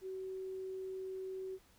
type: tone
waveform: sine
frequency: 378.2 Hz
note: F#4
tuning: 38 cents sharp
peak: -40 dBFS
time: 0.01-1.59 s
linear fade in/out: 50 ms
effects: pink hiss -67 dBFS RMS until 1.78 s